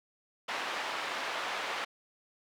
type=band-pass noise; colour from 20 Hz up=pink; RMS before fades=-36 dBFS; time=0.48-1.85 s; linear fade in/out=10 ms; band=730 to 3100 Hz; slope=12 dB/octave; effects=none